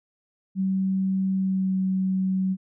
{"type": "tone with pitch glide", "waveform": "sine", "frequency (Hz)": [190.7, 188.73], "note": ["G3", "F#3"], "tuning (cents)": [-47, 35], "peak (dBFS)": -21, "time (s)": [0.55, 2.57], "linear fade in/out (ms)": 50, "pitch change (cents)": -18, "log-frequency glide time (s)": [1.35, 1.77], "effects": []}